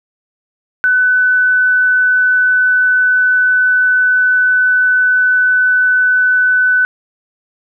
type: tone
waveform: sine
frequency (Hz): 1501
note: F#6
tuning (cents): +24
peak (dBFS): -8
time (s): 0.84-6.85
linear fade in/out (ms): 0
effects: none